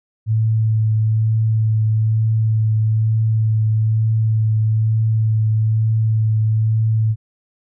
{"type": "tone with vibrato", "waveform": "sine", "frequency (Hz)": 110, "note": "A2", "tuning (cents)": 0, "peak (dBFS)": -13, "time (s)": [0.26, 7.16], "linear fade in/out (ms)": 50, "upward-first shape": "triangle", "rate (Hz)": 1.1, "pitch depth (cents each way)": 15, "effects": []}